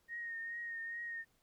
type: tone with vibrato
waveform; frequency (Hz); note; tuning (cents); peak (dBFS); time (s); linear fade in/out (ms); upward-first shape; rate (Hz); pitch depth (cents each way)
sine; 1856; A#6; -8; -40; 0.08-1.25; 50; triangle; 2.4; 33
effects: pink hiss -75 dBFS RMS until 1.42 s